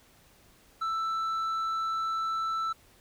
sine tone with tanh clipping, 1324 Hz, E6, 7 cents sharp, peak -29 dBFS, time 0.81-2.73 s, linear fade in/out 10 ms, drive 5 dB, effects pink hiss -60 dBFS RMS until 3 s

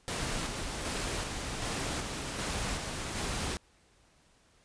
pink noise with tremolo, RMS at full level -34 dBFS, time 0.08-3.57 s, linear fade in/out 0 ms, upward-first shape square, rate 1.3 Hz, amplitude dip 30%, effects pink hiss -65 dBFS RMS until 4.64 s + resampled to 22050 Hz

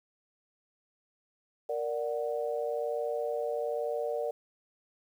sine chord, Bb augmented, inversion none, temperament equal, 466.2 / 587.3 / 740 Hz, Bb4 / D5 / F#5, 0 / 0 / 0 cents, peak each -33 / -33 / -39 dBFS, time 1.69-4.31 s, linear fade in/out 5 ms, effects 10-bit

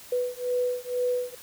sine beating tone pair, 493.9 / 496 Hz, B4 / B4, 0 / +7 cents, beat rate 2.1 Hz, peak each -28 / -28 dBFS, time 0.12-1.35 s, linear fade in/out 5 ms, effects white hiss -47 dBFS RMS until 1.42 s

